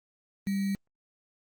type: tone with sample-and-hold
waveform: sine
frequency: 196.8 Hz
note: G3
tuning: 7 cents sharp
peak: -26 dBFS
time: 0.47-0.75 s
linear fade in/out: 0 ms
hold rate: 2100 Hz
effects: Opus 24 kbps